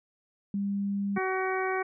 sine tone, 200 Hz, G3, 35 cents sharp, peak -27 dBFS, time 0.54-1.18 s, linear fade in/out 2 ms
harmonic tone, 376.9 Hz, F#4, 32 cents sharp, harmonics 1 / 2 / 3 / 4 / 5 / 6, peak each -30 / -33 / -35 / -36 / -37 / -38 dBFS, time 1.16-1.83 s, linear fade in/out 10 ms
effects none

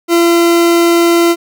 40% pulse tone, 340.5 Hz, F4, 44 cents flat, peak -6 dBFS, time 0.08-1.36 s, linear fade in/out 50 ms, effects none

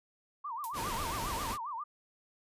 sine tone with vibrato, 1041 Hz, C6, 9 cents flat, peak -36 dBFS, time 0.44-1.84 s, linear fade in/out 10 ms, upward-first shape sine, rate 7.4 Hz, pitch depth 260 cents each way
violet noise with exponential decay, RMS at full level -37 dBFS, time 0.64-0.8 s, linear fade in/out 0 ms, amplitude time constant 33 ms
pink noise, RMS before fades -38 dBFS, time 0.73-1.58 s, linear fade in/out 50 ms
effects resampled to 32000 Hz

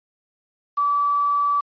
sine tone with quantisation, 1153 Hz, D6, 32 cents flat, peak -17 dBFS, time 0.77-1.61 s, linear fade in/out 10 ms, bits 7, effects resampled to 11025 Hz

